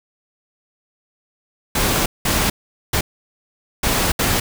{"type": "noise bursts at uneven times", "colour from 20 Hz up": "pink", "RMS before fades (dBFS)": -18, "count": 5, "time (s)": [[1.75, 2.06], [2.25, 2.5], [2.93, 3.01], [3.83, 4.12], [4.19, 4.4]], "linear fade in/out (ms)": 5, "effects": []}